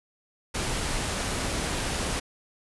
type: noise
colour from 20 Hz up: pink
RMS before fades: -29 dBFS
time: 0.54-2.2 s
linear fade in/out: 10 ms
effects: resampled to 24000 Hz